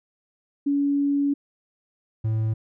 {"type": "tone pair in turn", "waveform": ["sine", "triangle"], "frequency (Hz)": [283.3, 110.3], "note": ["C#4", "A2"], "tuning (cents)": [38, 5], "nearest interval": "octave + major third", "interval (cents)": 1633, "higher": "first", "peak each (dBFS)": -19, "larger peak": "neither", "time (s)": [[0.66, 1.34], [2.24, 2.54]], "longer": "first", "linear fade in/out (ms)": 10, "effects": []}